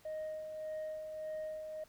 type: tone with tremolo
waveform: sine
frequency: 622.3 Hz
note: D#5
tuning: in tune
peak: -35 dBFS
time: 0.05-1.84 s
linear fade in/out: 5 ms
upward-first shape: sine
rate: 1.7 Hz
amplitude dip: 50%
effects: tanh soft clip ceiling -37 dBFS + pink hiss -65 dBFS RMS until 1.88 s